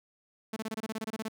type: tone bursts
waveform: sawtooth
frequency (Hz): 220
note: A3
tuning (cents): 0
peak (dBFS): -29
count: 13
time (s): 0.53-1.284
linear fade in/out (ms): 5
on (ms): 34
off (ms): 26
effects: none